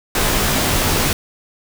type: noise with comb filter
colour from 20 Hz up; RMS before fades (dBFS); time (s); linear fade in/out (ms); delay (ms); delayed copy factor
pink; -17; 0.15-1.13; 2; 17; -0.55
effects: none